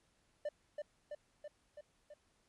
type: tone with echo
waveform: triangle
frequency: 594 Hz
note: D5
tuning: 20 cents sharp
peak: -34 dBFS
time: 0.45-0.49 s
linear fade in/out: 5 ms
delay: 330 ms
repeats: 5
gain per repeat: -3 dB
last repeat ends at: 2.14 s
effects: pink hiss -75 dBFS RMS until 2.48 s + resampled to 24000 Hz